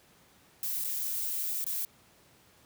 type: noise with dropouts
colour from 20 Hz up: violet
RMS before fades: -33 dBFS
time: 0.63-1.85 s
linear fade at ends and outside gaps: 1 ms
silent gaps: 0.841-0.845 / 1.643-1.665 s
effects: pink hiss -61 dBFS RMS until 2.65 s + high-pass 80 Hz 12 dB/octave